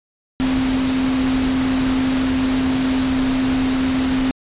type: tone in noise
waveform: sine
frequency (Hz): 260.9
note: C4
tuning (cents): -5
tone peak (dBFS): -16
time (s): 0.4-4.31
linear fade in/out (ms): 0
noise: pink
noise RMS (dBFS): -25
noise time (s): 0.4-4.31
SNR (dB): +6
effects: resampled to 8000 Hz